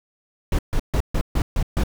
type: noise bursts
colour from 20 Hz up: brown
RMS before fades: -19 dBFS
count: 7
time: 0.52-1.836 s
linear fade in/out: 2 ms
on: 68 ms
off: 140 ms
effects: none